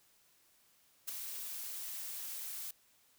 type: noise with ADSR envelope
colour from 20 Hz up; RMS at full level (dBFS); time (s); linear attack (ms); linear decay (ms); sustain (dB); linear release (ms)
blue; -37; 1.07-2.71; 17; 10; -6; 5
effects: white hiss -69 dBFS RMS until 3.18 s